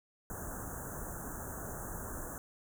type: band-stop noise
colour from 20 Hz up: pink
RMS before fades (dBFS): -42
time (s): 0.3-2.38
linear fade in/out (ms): 0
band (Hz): 1700 to 6300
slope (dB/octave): 96
effects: none